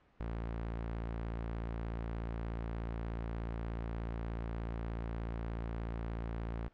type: tone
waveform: sawtooth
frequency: 56.7 Hz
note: A#1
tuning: 47 cents flat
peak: -33 dBFS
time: 0.2-6.68 s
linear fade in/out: 0 ms
effects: pink hiss -67 dBFS RMS until 6.73 s + low-pass 2000 Hz 12 dB/octave